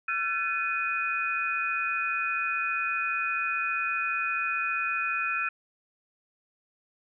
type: tone cluster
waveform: sine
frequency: 1354 / 1509 / 1732 / 2486 Hz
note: E6 / F#6 / A6 / D#7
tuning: +46 / +34 / -28 / -2 cents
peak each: -31 / -35 / -36 / -29 dBFS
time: 0.08-5.49 s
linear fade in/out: 5 ms
effects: none